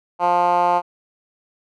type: tone with band-pass filter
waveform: 10% pulse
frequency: 175.9 Hz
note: F3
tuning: 13 cents sharp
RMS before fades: -17 dBFS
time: 0.19-0.82 s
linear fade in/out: 50 ms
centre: 850 Hz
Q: 3
effects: none